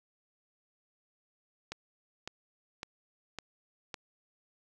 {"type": "click train", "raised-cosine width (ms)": 0.2, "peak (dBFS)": -21, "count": 5, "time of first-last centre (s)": [1.72, 3.942], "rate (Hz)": 1.8, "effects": []}